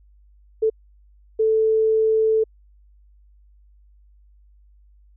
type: tone bursts at uneven times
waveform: sine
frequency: 440 Hz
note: A4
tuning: in tune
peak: -15 dBFS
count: 2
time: 0.62-0.7 / 1.39-2.44 s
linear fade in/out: 10 ms
effects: added 50 Hz sine -50 dBFS peak until 5.16 s